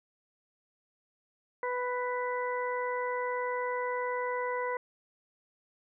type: harmonic tone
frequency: 495.4 Hz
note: B4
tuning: 5 cents sharp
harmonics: 1 / 2 / 3 / 4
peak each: -33 / -34 / -42 / -39 dBFS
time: 1.63-4.77 s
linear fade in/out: 2 ms
effects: none